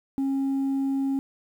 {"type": "tone", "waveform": "sine", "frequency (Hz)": 271.8, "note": "C#4", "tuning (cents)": -34, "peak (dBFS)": -20, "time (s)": [0.18, 1.19], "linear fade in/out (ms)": 0, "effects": ["tanh soft clip ceiling -22 dBFS", "9-bit"]}